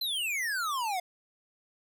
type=exponential sweep; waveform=square; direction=down; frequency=4165 to 698.5 Hz; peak=-30 dBFS; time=0.01-1 s; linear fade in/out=5 ms; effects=none